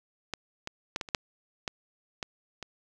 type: clicks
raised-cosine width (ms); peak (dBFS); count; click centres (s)
0.2; -15 / -18 / -13 / -16 / -25 / -7 / -14 / -16 / -21; 9; 0.337 / 0.674 / 0.961 / 1.012 / 1.088 / 1.148 / 1.678 / 2.228 / 2.627
effects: none